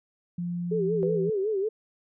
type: tone with pitch glide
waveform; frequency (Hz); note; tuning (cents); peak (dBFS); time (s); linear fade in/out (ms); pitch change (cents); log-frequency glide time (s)
sine; 174.4 to 169.04; F3 to E3; -2 to +44; -28; 0.38-1.3; 5; -54; 0.68-1.11
type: tone with vibrato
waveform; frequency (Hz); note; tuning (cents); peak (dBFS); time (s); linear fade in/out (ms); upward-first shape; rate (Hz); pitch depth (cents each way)
sine; 409.5; G#4; -24; -24; 0.71-1.69; 10; sine; 5.4; 130
type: tone with exponential decay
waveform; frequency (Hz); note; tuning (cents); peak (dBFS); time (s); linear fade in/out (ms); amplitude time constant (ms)
sine; 493.9; B4; 0; -26; 1.03-1.68; 0; 140
effects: none